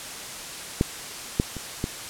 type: clicks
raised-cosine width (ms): 3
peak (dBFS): -6 / -6 / -21 / -12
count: 4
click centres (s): 0.811 / 1.399 / 1.567 / 1.841
effects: white hiss -36 dBFS RMS until 2.09 s + low-pass 10000 Hz 12 dB/octave